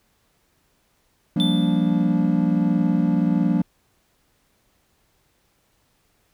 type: chord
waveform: triangle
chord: G minor seventh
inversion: third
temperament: equal with one note detuned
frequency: 174.61 / 196 / 233.1 / 289.6 Hz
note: F3 / G3 / Bb3 / D4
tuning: 0 / 0 / 0 / -24 cents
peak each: -19 / -21 / -21 / -22 dBFS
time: 1.36-3.62 s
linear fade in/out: 5 ms
type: tone with exponential decay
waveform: triangle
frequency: 3535 Hz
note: A7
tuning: 7 cents sharp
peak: -20 dBFS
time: 1.4-2.14 s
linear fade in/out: 0 ms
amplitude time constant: 160 ms
effects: pink hiss -65 dBFS RMS until 6.33 s